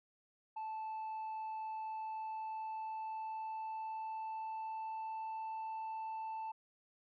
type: tone with pitch glide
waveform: sine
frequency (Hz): 876 to 883.6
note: A5 to A5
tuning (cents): -8 to +7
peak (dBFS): -37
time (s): 0.56-6.52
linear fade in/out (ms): 10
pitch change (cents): +15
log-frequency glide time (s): 1.73-5.38
effects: tanh soft clip ceiling -39 dBFS